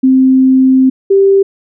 sine tone pair in turn, 261.6 / 392 Hz, C4 / G4, 0 / 0 cents, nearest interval perfect fifth, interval 700 cents, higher second, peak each -4 dBFS, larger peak neither, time 0.03-0.9 / 1.1-1.43 s, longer first, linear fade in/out 10 ms, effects none

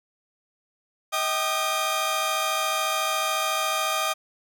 sawtooth tone cluster, 636 / 778 / 1218 / 3226 Hz, D#5 / G5 / D#6 / G7, +38 / -13 / -37 / +49 cents, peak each -26 / -28 / -22 / -30 dBFS, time 1.12-4.14 s, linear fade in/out 20 ms, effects none

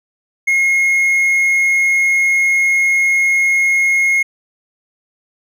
triangle tone, 2155 Hz, C#7, 49 cents flat, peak -9 dBFS, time 0.47-4.23 s, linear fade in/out 10 ms, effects none

